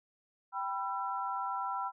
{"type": "chord", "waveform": "sine", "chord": "E minor", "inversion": "first", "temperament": "equal with one note detuned", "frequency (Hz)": [784, 987.8, 1344.7], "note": ["G5", "B5", "E6"], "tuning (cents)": [0, 0, 34], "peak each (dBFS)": [-38, -36, -38], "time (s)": [0.52, 1.92], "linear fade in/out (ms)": 50, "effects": []}